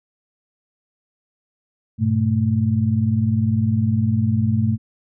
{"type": "tone cluster", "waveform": "sine", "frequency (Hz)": [100.3, 120.2, 220.3], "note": ["G2", "B2", "A3"], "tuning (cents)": [40, -46, 2], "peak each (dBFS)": -20, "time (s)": [1.98, 4.78], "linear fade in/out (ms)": 50, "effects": []}